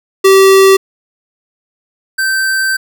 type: tone pair in turn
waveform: square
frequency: 386.4 / 1553.7 Hz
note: G4 / G6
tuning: -25 / -16 cents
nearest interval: 2 octaves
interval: 2409 cents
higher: second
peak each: -4 / -12 dBFS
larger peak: first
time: 0.24-0.77 / 2.18-2.77 s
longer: second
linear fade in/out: 10 ms
effects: none